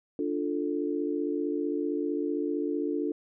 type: chord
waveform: sine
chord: D minor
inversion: none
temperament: equal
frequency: 293.7 / 349.2 / 440 Hz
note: D4 / F4 / A4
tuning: 0 / 0 / 0 cents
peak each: -30 / -32 / -33 dBFS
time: 0.19-3.12 s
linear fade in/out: 2 ms
effects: none